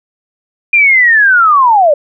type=linear sweep; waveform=sine; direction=down; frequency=2427 to 557 Hz; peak=-4 dBFS; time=0.73-1.94 s; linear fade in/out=5 ms; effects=none